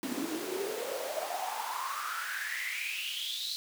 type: noise with high-pass filter sweep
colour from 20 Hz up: pink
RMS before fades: -36 dBFS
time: 0.03-3.56 s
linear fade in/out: 0 ms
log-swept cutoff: 250 to 4200 Hz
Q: 8.6
effects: none